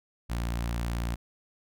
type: tone with notch filter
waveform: sawtooth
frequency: 58.27 Hz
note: A#1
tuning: in tune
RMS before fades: -31 dBFS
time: 0.29-1.16 s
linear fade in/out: 20 ms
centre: 430 Hz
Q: 1.6
effects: none